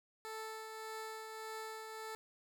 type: tone with tremolo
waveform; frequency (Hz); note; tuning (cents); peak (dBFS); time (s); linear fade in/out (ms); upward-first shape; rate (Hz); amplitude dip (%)
15% pulse; 440; A4; 0; -36; 0.25-2.15; 0; triangle; 1.7; 40
effects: none